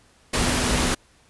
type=tone in noise; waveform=sine; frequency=247.4 Hz; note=B3; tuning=3 cents sharp; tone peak=-29 dBFS; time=0.33-0.95 s; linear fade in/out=10 ms; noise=pink; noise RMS=-22 dBFS; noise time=0.33-0.95 s; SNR=-10 dB; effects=pink hiss -57 dBFS RMS until 1.29 s + resampled to 24000 Hz